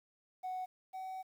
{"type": "tone pair in turn", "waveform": "triangle", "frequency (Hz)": [741, 754.4], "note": ["F#5", "F#5"], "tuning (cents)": [2, 33], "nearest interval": "unison", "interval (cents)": 31, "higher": "second", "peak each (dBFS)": [-34, -38], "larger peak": "first", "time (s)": [[0.43, 0.66], [0.93, 1.23]], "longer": "second", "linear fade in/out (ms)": 20, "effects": ["tanh soft clip ceiling -33 dBFS", "11-bit"]}